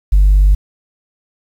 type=tone; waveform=sine; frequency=49 Hz; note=G1; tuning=in tune; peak=-4 dBFS; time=0.12-0.55 s; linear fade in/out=10 ms; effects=tanh soft clip ceiling -3 dBFS + 7-bit